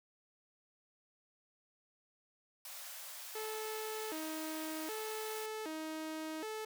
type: high-pass noise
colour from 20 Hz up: white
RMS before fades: -48 dBFS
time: 2.65-5.46 s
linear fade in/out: 2 ms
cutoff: 530 Hz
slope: 96 dB/octave
type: tone with vibrato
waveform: sawtooth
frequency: 370 Hz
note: F#4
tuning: in tune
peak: -36 dBFS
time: 3.35-6.65 s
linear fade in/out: 5 ms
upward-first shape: square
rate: 0.65 Hz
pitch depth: 280 cents each way
effects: none